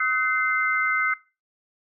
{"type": "tone cluster", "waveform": "sine", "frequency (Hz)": [1275, 1514, 2078], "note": ["D#6", "F#6", "C7"], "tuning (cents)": [42, 39, -12], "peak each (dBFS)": -25, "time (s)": [0, 1.14], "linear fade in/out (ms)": 5, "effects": ["noise-tail reverb RT60 0.3 s tail -20 dB re dry"]}